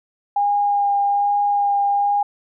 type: tone with vibrato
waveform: sine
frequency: 811 Hz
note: G#5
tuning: 41 cents flat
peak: -15 dBFS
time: 0.36-2.23 s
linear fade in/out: 5 ms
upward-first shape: sine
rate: 1.2 Hz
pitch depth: 12 cents each way
effects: none